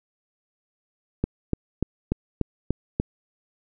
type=click train; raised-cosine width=3 ms; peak=-9 dBFS; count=7; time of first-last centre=1.24-3 s; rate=3.41 Hz; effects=none